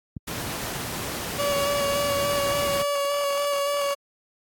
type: click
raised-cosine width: 5 ms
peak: -19 dBFS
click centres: 0.167 s
type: noise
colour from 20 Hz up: pink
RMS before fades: -31 dBFS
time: 0.27-2.83 s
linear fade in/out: 10 ms
type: tone with vibrato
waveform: 30% pulse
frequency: 569 Hz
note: C#5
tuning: 45 cents sharp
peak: -20 dBFS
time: 1.38-3.95 s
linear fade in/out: 20 ms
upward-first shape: square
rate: 3.5 Hz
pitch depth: 14 cents each way
effects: high-pass 80 Hz 12 dB/octave + AAC 64 kbps